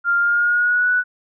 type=tone with pitch glide; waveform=sine; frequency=1396.9 to 1480 Hz; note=F6 to F#6; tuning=0 to 0 cents; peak=-14 dBFS; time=0.04-1.04 s; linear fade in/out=50 ms; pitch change=+100 cents; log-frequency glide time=0.18-0.91 s; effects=none